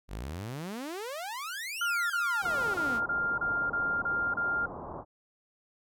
sawtooth exponential two-way sweep, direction up then down, 44.18 to 3100 to 203.4 Hz, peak -32 dBFS, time 0.08-3.01 s, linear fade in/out 50 ms, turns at 1.83 s
sine tone bursts, 1400 Hz, F6, 4 cents sharp, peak -27 dBFS, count 9, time 1.81-4.66 s, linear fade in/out 5 ms, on 290 ms, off 30 ms
white low-pass noise, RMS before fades -41 dBFS, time 2.41-5.05 s, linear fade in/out 50 ms, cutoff 1100 Hz, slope 48 dB/octave
effects none

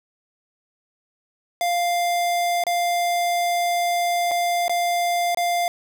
square tone with dropouts, 698 Hz, F5, 1 cent flat, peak -20 dBFS, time 1.61-5.68 s, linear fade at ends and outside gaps 1 ms, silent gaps 2.638-2.667 / 4.312-4.315 / 4.681-4.695 / 5.347-5.372 s, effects none

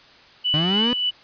sine tone with tremolo, 2968 Hz, F#7, 5 cents sharp, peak -18 dBFS, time 0.44-1.11 s, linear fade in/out 20 ms, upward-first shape sine, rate 3.4 Hz, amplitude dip 40%
35% pulse linear sweep, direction up, 146.83 to 250.2 Hz, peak -19 dBFS, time 0.54-0.93 s, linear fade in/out 0 ms
effects white hiss -49 dBFS RMS until 1.23 s + resampled to 11025 Hz

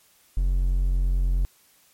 triangle tone, 44.84 Hz, F1, 46 cents sharp, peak -17 dBFS, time 0.37-1.45 s, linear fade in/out 0 ms, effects white hiss -59 dBFS RMS until 1.93 s + MP3 64 kbps

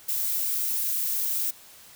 violet noise, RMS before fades -27 dBFS, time 0.08-1.51 s, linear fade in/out 10 ms, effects white hiss -50 dBFS RMS until 1.95 s

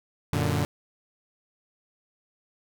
sawtooth chord, Gb augmented, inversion none, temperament equal, 92.5 / 116.54 / 146.83 Hz, Gb2 / Bb2 / D3, 0 / 0 / 0 cents, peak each -24 / -25 / -23 dBFS, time 0.33-0.65 s, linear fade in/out 0 ms, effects none

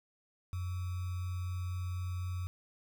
sine tone with sample-and-hold, 90.4 Hz, F#2, 40 cents flat, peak -34 dBFS, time 0.53-2.47 s, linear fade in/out 0 ms, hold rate 1225 Hz, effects none

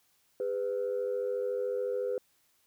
sine tone pair together, 405.9 / 499.8 Hz, G#4 / B4, -40 / +21 cents, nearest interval major third, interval 361 cents, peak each -33 / -30 dBFS, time 0.4-2.18 s, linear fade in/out 2 ms, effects tanh soft clip ceiling -24 dBFS + white hiss -70 dBFS RMS until 2.66 s

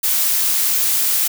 blue noise, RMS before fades -17 dBFS, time 0.03-1.28 s, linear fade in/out 10 ms, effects none

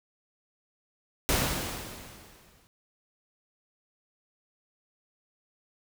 pink noise with exponential decay, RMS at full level -24 dBFS, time 1.29-2.67 s, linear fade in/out 0 ms, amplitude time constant 300 ms, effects none

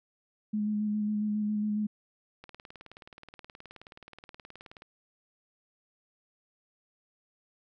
sine tone with vibrato, 210.6 Hz, G#3, 24 cents sharp, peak -27 dBFS, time 0.53-1.87 s, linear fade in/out 10 ms, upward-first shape square, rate 7.3 Hz, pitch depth 15 cents each way
click train, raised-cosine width 0.3 ms, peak -31 dBFS, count 46, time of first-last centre 2.44-4.821 s, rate 18.9 Hz
effects none

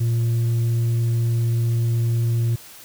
sine tone with tanh clipping, 116.54 Hz, A#2, in tune, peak -18 dBFS, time 0-2.56 s, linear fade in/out 10 ms, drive 3 dB, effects white hiss -43 dBFS RMS until 2.84 s

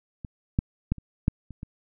clicks, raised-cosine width 5 ms, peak -23 / -9 / -11 / -29 / -8 / -28 / -24 dBFS, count 7, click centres 0.248 / 0.589 / 0.92 / 0.983 / 1.281 / 1.507 / 1.631 s, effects none

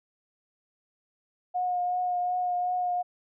sine tone with vibrato, 720 Hz, F#5, 47 cents flat, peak -25 dBFS, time 1.54-3.03 s, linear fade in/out 20 ms, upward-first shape triangle, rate 2.7 Hz, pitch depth 20 cents each way, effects none

